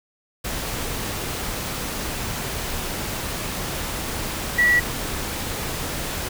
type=tone in noise; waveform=sine; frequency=1941 Hz; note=B6; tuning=31 cents flat; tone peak=-14 dBFS; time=4.58-4.8 s; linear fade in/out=10 ms; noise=pink; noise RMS=-28 dBFS; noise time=0.44-6.29 s; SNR=+11 dB; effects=none